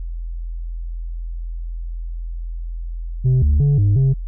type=tone with pitch steps; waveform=sine; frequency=128.5 / 72.8 / 142.3 / 101.8 / 134.2 Hz; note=C3 / D2 / C#3 / G#2 / C3; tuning=-31 / -15 / +46 / -34 / +44 cents; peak=-9 dBFS; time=3.24-4.14 s; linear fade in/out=20 ms; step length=180 ms; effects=tanh soft clip ceiling -11 dBFS + added 42 Hz sine -24 dBFS peak until 4.27 s